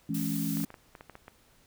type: chord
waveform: sine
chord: C# minor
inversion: first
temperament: equal with one note detuned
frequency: 164.81 / 212.4 / 277.2 Hz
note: E3 / G#3 / C#4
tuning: 0 / +39 / 0 cents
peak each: -33 dBFS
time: 0.09-0.65 s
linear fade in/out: 5 ms
type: noise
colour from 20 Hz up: blue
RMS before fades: -39 dBFS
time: 0.14-0.65 s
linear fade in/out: 5 ms
type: clicks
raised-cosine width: 0.5 ms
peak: -30 dBFS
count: 10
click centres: 0.571 / 0.603 / 0.639 / 0.704 / 0.742 / 0.952 / 1.009 / 1.097 / 1.154 / 1.281 s
effects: pink hiss -63 dBFS RMS until 1.66 s

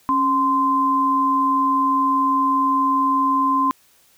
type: tone pair together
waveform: sine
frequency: 274.8 / 1037.5 Hz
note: C#4 / C6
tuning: -15 / -15 cents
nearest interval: octave + major seventh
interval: 2300 cents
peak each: -22 / -16 dBFS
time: 0.09-3.71 s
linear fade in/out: 0 ms
effects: white hiss -56 dBFS RMS until 4.17 s

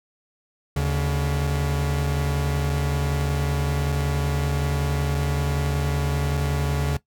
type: tone pair together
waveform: 45% pulse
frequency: 75.9 / 141.19 Hz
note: D#2 / C#3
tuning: -42 / +32 cents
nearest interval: major seventh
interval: 1074 cents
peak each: -25 / -23 dBFS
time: 0.76-6.97 s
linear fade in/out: 5 ms
effects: noise-tail reverb RT60 0.1 s tail -17 dB re dry

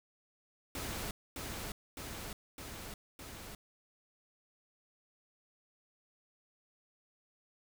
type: noise with echo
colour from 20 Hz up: pink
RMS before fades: -40 dBFS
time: 0.75-1.11 s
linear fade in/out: 2 ms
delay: 610 ms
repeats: 4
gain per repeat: -2 dB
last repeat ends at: 3.55 s
effects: none

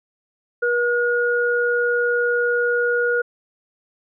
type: tone pair together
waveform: sine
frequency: 480.5 / 1440 Hz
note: B4 / F#6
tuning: -48 / -47 cents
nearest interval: octave + perfect fifth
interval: 1901 cents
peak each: -19 / -20 dBFS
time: 0.62-3.22 s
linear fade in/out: 10 ms
effects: none

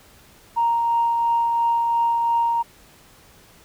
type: tone with tremolo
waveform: sine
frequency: 932.3 Hz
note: A#5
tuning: in tune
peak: -15 dBFS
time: 0.56-2.63 s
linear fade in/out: 20 ms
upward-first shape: triangle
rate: 2.9 Hz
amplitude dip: 30%
effects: tanh soft clip ceiling -11 dBFS + pink hiss -51 dBFS RMS until 3.64 s

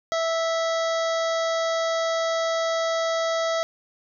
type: harmonic tone with a mistuned harmonic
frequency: 657 Hz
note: E5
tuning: 6 cents flat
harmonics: 1 / 2 / 3 / 5 / 6 / 7 / 8 / 9 / 10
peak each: -23 / -29 / -33 / -37 / -39 / -40 / -41 / -42 / -43 dBFS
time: 0.12-3.63 s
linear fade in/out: 0 ms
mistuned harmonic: 6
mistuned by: -35 cents
effects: none

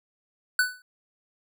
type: tone with exponential decay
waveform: square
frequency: 1494 Hz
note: F#6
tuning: 16 cents sharp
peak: -17 dBFS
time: 0.59-0.82 s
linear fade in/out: 2 ms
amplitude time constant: 49 ms
effects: none

